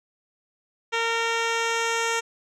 10% pulse tone with low-pass filter sweep, 459.4 Hz, A#4, 25 cents flat, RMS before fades -25 dBFS, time 0.92-2.21 s, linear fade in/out 20 ms, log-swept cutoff 4400 to 6900 Hz, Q 1.5, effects none

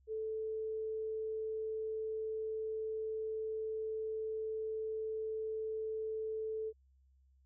sine tone, 438.2 Hz, A4, 7 cents flat, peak -36 dBFS, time 0.07-6.73 s, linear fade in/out 50 ms, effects added 66 Hz sine -65 dBFS peak until 7.45 s

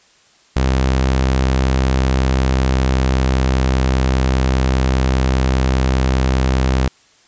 sawtooth tone with pitch glide, 65.41 to 65 Hz, C2 to C2, 0 to -11 cents, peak -9 dBFS, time 0.56-6.88 s, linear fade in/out 5 ms, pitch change -11 cents, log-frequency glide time 2.04-3.78 s, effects white hiss -52 dBFS RMS until 7.27 s + resampled to 16000 Hz

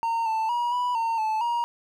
triangle tone with pitch steps, 918 / 886 / 959 / 983 / 912 / 872 / 947 Hz, A#5 / A5 / A#5 / B5 / A#5 / A5 / A#5, -27 / +12 / +49 / -8 / -38 / -16 / +27 cents, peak -21 dBFS, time 0.03-1.64 s, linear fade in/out 0 ms, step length 230 ms, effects none

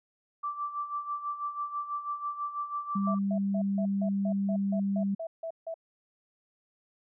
sine tone with tremolo, 1169 Hz, D6, 8 cents flat, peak -29 dBFS, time 0.43-3.19 s, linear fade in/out 10 ms, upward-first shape sine, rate 6.1 Hz, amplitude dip 70%
sine tone, 197.8 Hz, G3, 16 cents sharp, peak -26 dBFS, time 2.95-5.15 s, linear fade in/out 10 ms
sine tone bursts, 657 Hz, E5, 6 cents flat, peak -33 dBFS, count 12, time 3.07-5.742 s, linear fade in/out 5 ms, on 76 ms, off 160 ms
effects none

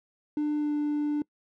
triangle tone with pitch glide, 298.3 to 295.7 Hz, D4 to D4, +27 to +12 cents, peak -22 dBFS, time 0.37-1.22 s, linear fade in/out 2 ms, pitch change -15 cents, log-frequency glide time 0.57-0.72 s, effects noise-tail reverb RT60 0.1 s tail -25 dB re dry + tanh soft clip ceiling -20 dBFS

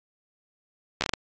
slowing click train, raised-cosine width 0.2 ms, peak -7 dBFS, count 6, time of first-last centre 1.01-1.136 s, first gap 12 ms, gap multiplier 1.38, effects low-pass 7000 Hz 12 dB/octave + AAC 64 kbps

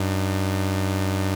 sawtooth tone pair together, 95.2 / 302.2 Hz, F#2 / D4, +50 / +50 cents, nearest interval octave + minor sixth, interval 2000 cents, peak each -18 / -25 dBFS, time 0-1.35 s, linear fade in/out 5 ms, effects none

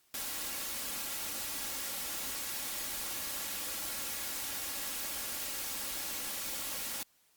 white noise with comb filter, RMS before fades -38 dBFS, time 0.14-7.03 s, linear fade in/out 2 ms, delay 3.6 ms, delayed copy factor +0.5, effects white hiss -69 dBFS RMS until 7.36 s + Opus 48 kbps

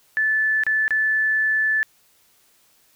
sine tone with dropouts, 1745 Hz, A6, 15 cents flat, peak -17 dBFS, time 0.17-1.83 s, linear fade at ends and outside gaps 0 ms, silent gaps 0.636-0.666 / 0.88-0.907 s, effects white hiss -59 dBFS RMS until 2.95 s

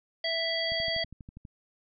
harmonic tone, 659.3 Hz, E5, in tune, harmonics 1 / 3 / 5 / 7, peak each -33 / -33 / -33 / -33 dBFS, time 0.24-1.04 s, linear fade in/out 5 ms
click train, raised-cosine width 5 ms, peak -32 dBFS, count 10, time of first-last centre 0.72-1.452 s, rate 12.3 Hz
effects none

